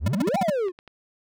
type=exponential two-way sweep; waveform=triangle; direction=up then down; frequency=61.74 to 820 to 343.9 Hz; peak=-20 dBFS; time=0-0.72 s; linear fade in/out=50 ms; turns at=0.38 s
type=tone bursts; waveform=square; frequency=197.3 Hz; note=G3; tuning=11 cents sharp; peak=-21 dBFS; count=7; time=0.06-0.501 s; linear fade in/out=5 ms; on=21 ms; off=49 ms
type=clicks; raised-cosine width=0.3 ms; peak=-29 dBFS; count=3; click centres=0.684 / 0.789 / 0.877 s
effects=none